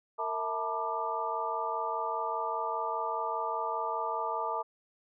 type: tone cluster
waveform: sine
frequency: 458.4 / 654 / 881 / 966 / 1186 Hz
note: A#4 / E5 / A5 / B5 / D6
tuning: -29 / -14 / +2 / -39 / +17 cents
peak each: -39 / -38 / -35 / -38 / -35 dBFS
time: 0.18-4.63 s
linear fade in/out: 20 ms
effects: none